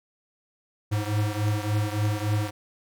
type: beating tone pair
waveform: square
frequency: 104.1 / 107.6 Hz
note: G#2 / A2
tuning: +5 / -38 cents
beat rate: 3.5 Hz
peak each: -26 / -29 dBFS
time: 0.91-2.51 s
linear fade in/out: 20 ms
effects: none